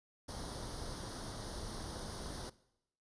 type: noise with comb filter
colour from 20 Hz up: pink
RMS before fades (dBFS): -44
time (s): 0.28-2.5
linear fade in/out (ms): 10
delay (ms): 0.2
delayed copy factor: +0.8
effects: noise-tail reverb RT60 0.8 s tail -19 dB re dry + resampled to 22050 Hz